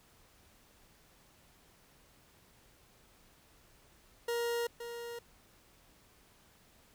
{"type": "tone with echo", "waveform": "40% pulse", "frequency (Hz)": 471.4, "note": "A#4", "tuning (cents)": 19, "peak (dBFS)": -31, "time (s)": [4.28, 4.67], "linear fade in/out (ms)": 5, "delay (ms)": 520, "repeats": 1, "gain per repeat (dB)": -9, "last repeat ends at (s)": 5.19, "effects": ["pink hiss -64 dBFS RMS until 6.94 s"]}